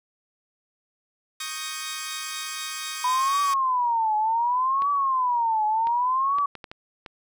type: chord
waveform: 10% pulse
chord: Eb dominant seventh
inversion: third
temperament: equal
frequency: 1108.7 / 1244.5 / 1568 / 1864.7 Hz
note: Db6 / Eb6 / G6 / Bb6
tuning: 0 / 0 / 0 / 0 cents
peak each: -29 / -26 / -29 / -28 dBFS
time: 1.4-3.54 s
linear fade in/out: 5 ms
type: tone with vibrato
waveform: sine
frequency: 987.8 Hz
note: B5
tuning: in tune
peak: -20 dBFS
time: 3.04-6.46 s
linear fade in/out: 5 ms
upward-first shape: triangle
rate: 0.67 Hz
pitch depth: 270 cents each way
type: clicks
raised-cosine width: 0.3 ms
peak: -22 dBFS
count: 7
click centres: 4.821 / 5.871 / 6.385 / 6.553 / 6.642 / 6.715 / 7.062 s
effects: none